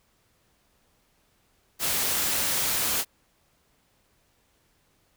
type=noise; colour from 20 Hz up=white; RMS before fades=-26 dBFS; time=1.79-3.05 s; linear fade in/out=50 ms; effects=pink hiss -67 dBFS RMS until 5.16 s

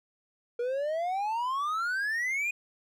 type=exponential sweep; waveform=triangle; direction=up; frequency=470.4 to 2489 Hz; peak=-26 dBFS; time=0.59-2.51 s; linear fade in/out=5 ms; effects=none

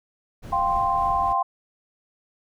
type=noise with tremolo; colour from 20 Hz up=brown; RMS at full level=-35 dBFS; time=0.42-1.34 s; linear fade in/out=20 ms; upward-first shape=sine; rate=3.6 Hz; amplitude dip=30%
type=chord; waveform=sine; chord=F suspended second; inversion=none; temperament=equal; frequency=698.5 / 784 / 1046.5 Hz; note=F5 / G5 / C6; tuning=0 / 0 / 0 cents; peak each=-27 / -24 / -22 dBFS; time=0.52-1.43 s; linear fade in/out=10 ms
effects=none

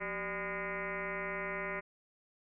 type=tone with frequency modulation; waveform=sine; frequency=1222 Hz; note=D#6; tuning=32 cents flat; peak=-35 dBFS; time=0-1.81 s; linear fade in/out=20 ms; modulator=209 Hz; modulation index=4.8; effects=none

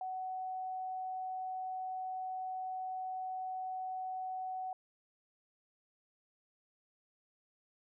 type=tone; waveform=sine; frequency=748 Hz; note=F#5; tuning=19 cents sharp; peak=-37 dBFS; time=0.01-4.73 s; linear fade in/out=2 ms; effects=none

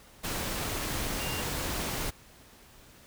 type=tone in noise; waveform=sine; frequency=2794 Hz; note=F7; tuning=in tune; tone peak=-38 dBFS; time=1.19-1.42 s; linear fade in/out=20 ms; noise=pink; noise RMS=-33 dBFS; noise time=0.23-2.11 s; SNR=-8 dB; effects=pink hiss -55 dBFS RMS until 3.06 s

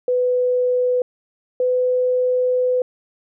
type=tone pair in turn; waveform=sine; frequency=498.3 / 502.6 Hz; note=B4 / B4; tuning=+15 / +30 cents; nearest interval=unison; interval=15 cents; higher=second; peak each=-15 dBFS; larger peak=neither; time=0.08-1.02 / 1.6-2.82 s; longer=second; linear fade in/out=2 ms; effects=none

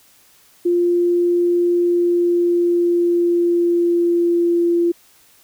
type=tone with pitch glide; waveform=sine; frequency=349.2 to 343.2 Hz; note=F4 to F4; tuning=0 to -30 cents; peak=-13 dBFS; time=0.65-4.92 s; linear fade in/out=10 ms; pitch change=-30 cents; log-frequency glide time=1.71-4.67 s; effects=white hiss -52 dBFS RMS until 5.43 s

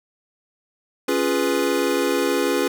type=chord; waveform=square; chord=C# dominant seventh; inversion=none; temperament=equal; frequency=277.2 / 349.2 / 415.3 / 493.9 Hz; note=C#4 / E#4 / G#4 / B4; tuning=0 / 0 / 0 / 0 cents; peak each=-25 dBFS; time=1.08-2.68 s; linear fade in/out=5 ms; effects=none

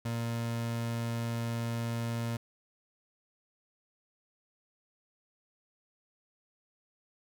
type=tone; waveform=30% pulse; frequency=116.54 Hz; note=A#2; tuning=in tune; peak=-29 dBFS; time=0.05-2.37 s; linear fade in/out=5 ms; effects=none

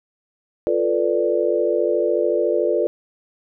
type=chord; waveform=sine; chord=B half-diminished seventh; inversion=second; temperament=equal; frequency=349.2 / 440 / 493.9 / 587.3 Hz; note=F4 / A4 / B4 / D5; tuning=0 / 0 / 0 / 0 cents; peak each=-22 dBFS; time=0.67-2.87 s; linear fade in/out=0 ms; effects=none

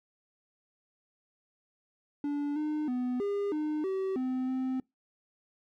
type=tone with pitch steps; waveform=triangle; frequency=289.2 / 303.6 / 249.4 / 404.2 / 304.4 / 382.5 / 256.9 / 259.6 Hz; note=D4 / D#4 / B3 / G#4 / D#4 / G4 / C4 / C4; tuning=-27 / -42 / +17 / -47 / -38 / -42 / -32 / -13 cents; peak=-27 dBFS; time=2.24-4.8 s; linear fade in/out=2 ms; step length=320 ms; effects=noise-tail reverb RT60 0.2 s tail -25 dB re dry

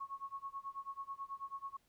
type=tone with tremolo; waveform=sine; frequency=1100 Hz; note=C#6; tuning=14 cents flat; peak=-39 dBFS; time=0-1.77 s; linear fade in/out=10 ms; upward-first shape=sine; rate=9.2 Hz; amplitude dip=95%; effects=pink hiss -75 dBFS RMS until 1.88 s

